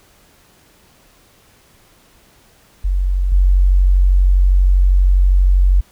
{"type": "tone with level steps", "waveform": "sine", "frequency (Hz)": 46.25, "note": "F#1", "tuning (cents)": 0, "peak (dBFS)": [-13, -8], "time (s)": [2.84, 5.81], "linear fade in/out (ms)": 10, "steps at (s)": 3.32, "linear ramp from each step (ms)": 5, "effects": ["pink hiss -51 dBFS RMS until 5.91 s"]}